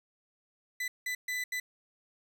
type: tone bursts at uneven times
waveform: 40% pulse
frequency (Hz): 1997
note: B6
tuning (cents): +19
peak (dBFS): -31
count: 4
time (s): 0.8-0.88 / 1.06-1.15 / 1.28-1.44 / 1.52-1.6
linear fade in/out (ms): 5
effects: none